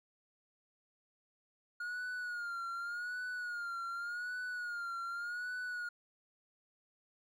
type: tone with vibrato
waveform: triangle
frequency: 1429 Hz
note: F6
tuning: 39 cents sharp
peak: -36 dBFS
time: 1.8-5.89 s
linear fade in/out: 5 ms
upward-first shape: sine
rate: 0.86 Hz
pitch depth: 72 cents each way
effects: none